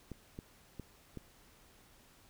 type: clicks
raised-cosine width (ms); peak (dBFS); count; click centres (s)
3; -30; 4; 0.117 / 0.389 / 0.797 / 1.173
effects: pink hiss -63 dBFS RMS until 2.29 s